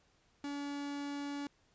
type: tone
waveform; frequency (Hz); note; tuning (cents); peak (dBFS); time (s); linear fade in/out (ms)
45% pulse; 285.3; C#4; +50; -38; 0.44-1.47; 2
effects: pink hiss -71 dBFS RMS until 1.74 s + resampled to 16000 Hz